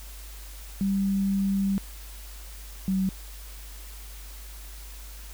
sine tone pair in turn, 196 / 190.42 Hz, G3 / G3, 0 / -50 cents, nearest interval minor second, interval 50 cents, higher first, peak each -22 dBFS, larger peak neither, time 0.81-1.78 / 2.88-3.09 s, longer first, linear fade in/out 0 ms, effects added 50 Hz sine -40 dBFS peak until 5.33 s + white hiss -47 dBFS RMS until 5.33 s

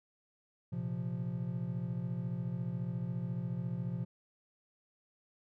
triangle chord, Bb suspended second, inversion none, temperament equal, 116.54 / 130.81 / 174.61 Hz, Bb2 / C3 / F3, 0 / 0 / 0 cents, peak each -38 / -37 / -36 dBFS, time 0.72-4.05 s, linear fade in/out 10 ms, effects none

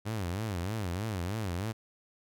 sawtooth tone with vibrato, 98 Hz, G2, in tune, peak -28 dBFS, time 0.05-1.73 s, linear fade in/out 20 ms, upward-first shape sine, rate 3.2 Hz, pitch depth 240 cents each way, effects none

